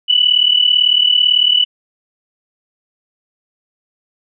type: tone pair together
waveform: sine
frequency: 2948 / 2986 Hz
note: F#7 / F#7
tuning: -7 / +15 cents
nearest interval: unison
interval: 22 cents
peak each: -12 dBFS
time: 0.08-1.65 s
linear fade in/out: 20 ms
effects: none